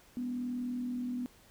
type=tone with frequency modulation; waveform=sine; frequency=246.9 Hz; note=B3; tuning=in tune; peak=-33 dBFS; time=0.17-1.26 s; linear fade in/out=0 ms; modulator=40.6 Hz; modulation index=0.36; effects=pink hiss -61 dBFS RMS until 1.5 s